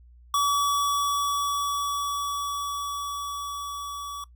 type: tone with level ramp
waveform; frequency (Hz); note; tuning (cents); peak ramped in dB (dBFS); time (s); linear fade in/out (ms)
square; 1141; C#6; +50; -21 to -34; 0.34-4.24; 2
effects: noise-tail reverb RT60 0.1 s tail -19 dB re dry + added 60 Hz sine -49 dBFS peak until 4.35 s